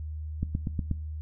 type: click train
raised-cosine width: 5 ms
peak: -16 dBFS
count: 5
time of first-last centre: 0.43-0.913 s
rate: 8.28 Hz
effects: noise-tail reverb RT60 0.4 s tail -20 dB re dry + added 77 Hz sine -33 dBFS peak until 1.21 s